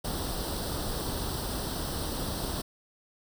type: noise with comb filter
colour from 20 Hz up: pink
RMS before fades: -33 dBFS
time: 0.04-2.62 s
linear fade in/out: 10 ms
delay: 0.22 ms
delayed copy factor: +0.75
effects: none